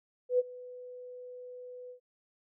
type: tone with ADSR envelope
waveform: sine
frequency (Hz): 497.5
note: B4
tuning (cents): +13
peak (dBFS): -21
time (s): 0.29-2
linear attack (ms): 100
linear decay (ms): 30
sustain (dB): -22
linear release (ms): 99
effects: none